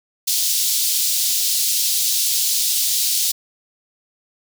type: high-pass noise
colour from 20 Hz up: pink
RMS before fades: -19 dBFS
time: 0.27-3.32 s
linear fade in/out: 10 ms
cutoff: 3900 Hz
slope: 24 dB/octave
effects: none